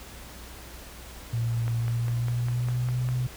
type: tone with pitch glide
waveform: sine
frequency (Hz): 116.54 to 125.63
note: A#2 to B2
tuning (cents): 0 to +30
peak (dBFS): -24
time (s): 1.33-3.27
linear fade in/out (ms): 5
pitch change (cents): +130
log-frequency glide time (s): 1.77-3.1
type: click train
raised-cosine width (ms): 0.5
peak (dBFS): -24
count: 8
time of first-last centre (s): 1.68-3.088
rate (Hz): 4.97
effects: added 60 Hz sine -45 dBFS peak until 3.36 s + pink hiss -45 dBFS RMS until 3.36 s